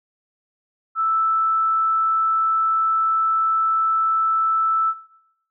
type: tone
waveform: sine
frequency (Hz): 1318.5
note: E6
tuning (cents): 0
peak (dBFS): -17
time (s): 0.95-4.94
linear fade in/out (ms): 50
effects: noise-tail reverb RT60 0.8 s tail -17 dB re dry